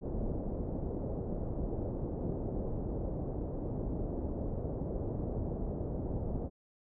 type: low-pass noise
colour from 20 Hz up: pink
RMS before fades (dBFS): -36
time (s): 0.01-6.5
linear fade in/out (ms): 50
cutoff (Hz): 600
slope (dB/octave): 24
effects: none